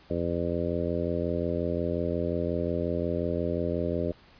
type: harmonic tone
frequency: 85.6 Hz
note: F2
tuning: 34 cents flat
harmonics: 1 / 2 / 3 / 4 / 5 / 6 / 7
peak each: -34 / -34 / -34 / -34 / -34 / -34 / -34 dBFS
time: 0.1-4.12 s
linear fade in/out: 5 ms
effects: pink hiss -56 dBFS RMS until 4.39 s + resampled to 11025 Hz